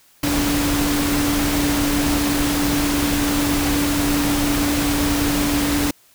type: tone in noise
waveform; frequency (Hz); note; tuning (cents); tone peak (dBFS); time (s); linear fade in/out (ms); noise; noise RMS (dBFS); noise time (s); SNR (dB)
sine; 289.2; D4; -27; -19; 0.23-5.91; 5; pink; -22; 0.23-5.91; 0
effects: white hiss -54 dBFS RMS until 6.14 s